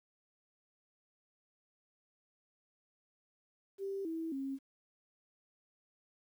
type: tone with pitch steps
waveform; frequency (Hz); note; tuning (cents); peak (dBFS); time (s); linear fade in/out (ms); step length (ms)
sine; 392 / 325.8 / 270.9; G4 / E4 / C#4; 0 / -20 / -40; -36; 3.78-4.59; 50; 270
effects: 11-bit